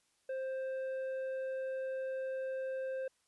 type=tone with tanh clipping; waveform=triangle; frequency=526 Hz; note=C5; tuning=9 cents sharp; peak=-37 dBFS; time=0.29-3.08 s; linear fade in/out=5 ms; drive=11 dB; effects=white hiss -75 dBFS RMS until 3.27 s + resampled to 24000 Hz